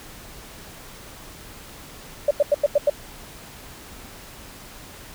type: tone bursts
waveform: sine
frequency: 581 Hz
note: D5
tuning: 19 cents flat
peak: -13 dBFS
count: 6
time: 2.28-2.899 s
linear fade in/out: 5 ms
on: 29 ms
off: 89 ms
effects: pink hiss -42 dBFS RMS until 5.14 s